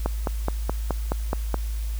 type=click train; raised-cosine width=1 ms; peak=-10 dBFS; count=8; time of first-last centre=0.06-1.543 s; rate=4.72 Hz; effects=added 54 Hz sine -25 dBFS peak until 1.99 s + white hiss -45 dBFS RMS until 1.99 s